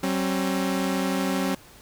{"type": "tone pair together", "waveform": "sawtooth", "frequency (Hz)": [190.14, 268.9], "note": ["F#3", "C4"], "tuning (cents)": [47, 47], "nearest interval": "tritone", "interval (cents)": 600, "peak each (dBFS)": -22, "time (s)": [0.03, 1.55], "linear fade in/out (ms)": 5, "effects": ["pink hiss -50 dBFS RMS until 1.81 s"]}